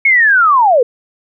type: linear sweep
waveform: sine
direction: down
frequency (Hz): 2217 to 452.7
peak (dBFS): -6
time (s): 0.05-0.83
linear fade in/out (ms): 5
effects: none